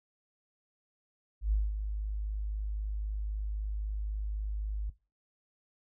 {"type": "tone with ADSR envelope", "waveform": "sine", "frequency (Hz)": 51.91, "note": "G#1", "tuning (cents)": 0, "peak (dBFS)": -23, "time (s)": [1.41, 4.9], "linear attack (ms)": 110, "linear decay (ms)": 200, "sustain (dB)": -8, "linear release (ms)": 7, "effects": ["noise-tail reverb RT60 0.3 s tail -20 dB re dry"]}